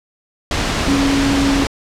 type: tone in noise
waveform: sine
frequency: 277.2 Hz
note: C#4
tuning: in tune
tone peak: -14 dBFS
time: 0.88-1.64 s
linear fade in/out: 2 ms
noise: pink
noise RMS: -18 dBFS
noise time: 0.51-1.67 s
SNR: +1 dB
effects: low-pass 6000 Hz 12 dB/octave